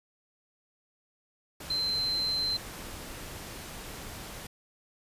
sine tone in noise, 4100 Hz, C8, 36 cents flat, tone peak -27 dBFS, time 1.7-2.57 s, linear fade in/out 5 ms, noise pink, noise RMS -42 dBFS, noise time 1.6-4.47 s, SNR +12 dB, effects resampled to 32000 Hz

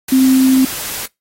sine tone in noise, 262.1 Hz, C4, 3 cents sharp, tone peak -7 dBFS, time 0.12-0.65 s, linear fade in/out 5 ms, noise white, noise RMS -24 dBFS, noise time 0.08-1.06 s, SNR +14 dB, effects noise-tail reverb RT60 0.2 s tail -24 dB re dry + AAC 48 kbps

